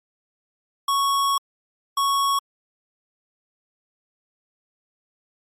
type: tone bursts at uneven times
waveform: square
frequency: 1108.7 Hz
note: C#6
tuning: in tune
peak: -19 dBFS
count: 2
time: 0.88-1.38 / 1.97-2.39 s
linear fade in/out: 5 ms
effects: MP3 64 kbps